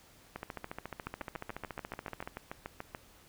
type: two click trains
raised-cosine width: 0.5 ms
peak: -24 / -24 dBFS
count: 14 / 28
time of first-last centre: 1.07-2.949 / 0.36-2.275 s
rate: 6.92 / 14.1 Hz
effects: pink hiss -60 dBFS RMS until 3.28 s

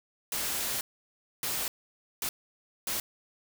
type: noise bursts at uneven times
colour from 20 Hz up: white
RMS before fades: -32 dBFS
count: 4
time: 0.32-0.81 / 1.43-1.68 / 2.22-2.29 / 2.87-3 s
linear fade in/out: 2 ms
effects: none

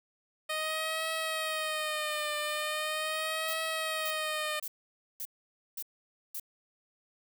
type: tone with vibrato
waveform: 10% pulse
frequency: 620 Hz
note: D#5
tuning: 6 cents flat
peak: -23 dBFS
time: 0.49-4.6 s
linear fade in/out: 10 ms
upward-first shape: triangle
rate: 0.4 Hz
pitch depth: 65 cents each way
type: noise bursts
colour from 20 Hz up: violet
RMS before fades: -38 dBFS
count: 6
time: 3.48-6.398 s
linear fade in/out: 2 ms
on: 53 ms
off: 520 ms
effects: none

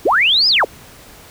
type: linear two-way sweep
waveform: sine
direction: up then down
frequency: 246.9 to 5190 to 246.9 Hz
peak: -10 dBFS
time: 0.05-0.65 s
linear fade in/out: 10 ms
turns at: 0.48 s
effects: pink hiss -41 dBFS RMS until 1.3 s

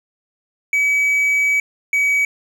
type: tone pair in turn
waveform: triangle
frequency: 2280 / 2272 Hz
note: C#7 / C#7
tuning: +48 / +42 cents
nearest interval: unison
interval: 6 cents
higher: first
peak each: -12 dBFS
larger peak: neither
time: 0.73-1.6 / 1.93-2.25 s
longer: first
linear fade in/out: 2 ms
effects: none

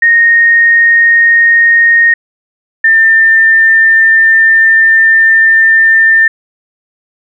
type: tone pair in turn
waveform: sine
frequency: 1856 / 1796.9 Hz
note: A#6 / A6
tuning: -8 / +36 cents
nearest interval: minor second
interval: 56 cents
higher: first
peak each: -3 dBFS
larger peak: neither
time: 0.02-2.14 / 2.84-6.28 s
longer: second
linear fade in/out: 5 ms
effects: none

